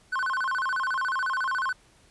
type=tone with vibrato; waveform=triangle; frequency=1265 Hz; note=D#6; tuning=28 cents sharp; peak=-23 dBFS; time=0.12-1.73 s; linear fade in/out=10 ms; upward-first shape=square; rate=14 Hz; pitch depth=300 cents each way; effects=pink hiss -59 dBFS RMS until 2.1 s + resampled to 24000 Hz